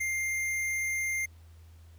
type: tone with hard clipping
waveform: sine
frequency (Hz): 2106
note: C7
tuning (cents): +11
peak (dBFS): -30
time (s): 0-1.26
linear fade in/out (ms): 10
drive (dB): 15
effects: added 82 Hz sine -50 dBFS peak until 1.98 s + pink hiss -65 dBFS RMS until 1.98 s